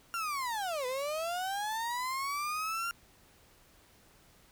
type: linear two-way sweep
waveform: 35% pulse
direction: down then up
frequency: 1396.9 to 493.9 to 1396.9 Hz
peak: -31 dBFS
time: 0.14-2.91 s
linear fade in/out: 0 ms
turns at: 0.86 s
effects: pink hiss -62 dBFS RMS until 4.51 s